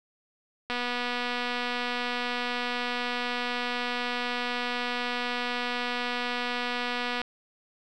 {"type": "click train", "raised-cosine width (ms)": 0.3, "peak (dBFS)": -15, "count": 1591, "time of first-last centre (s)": [0.7, 7.216], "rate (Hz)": 244, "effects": []}